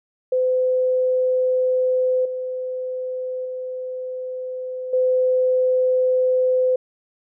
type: tone with level steps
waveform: sine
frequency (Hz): 510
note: C5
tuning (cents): -44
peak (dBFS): -16 / -24 / -26 / -15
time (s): 0.32-6.76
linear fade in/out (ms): 5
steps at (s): 2.25 / 3.45 / 4.93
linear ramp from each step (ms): 5
effects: none